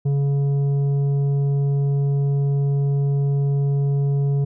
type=tone with tanh clipping; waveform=sine; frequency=140.5 Hz; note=C#3; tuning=24 cents sharp; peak=-18 dBFS; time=0.05-4.45 s; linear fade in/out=10 ms; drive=7 dB; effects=none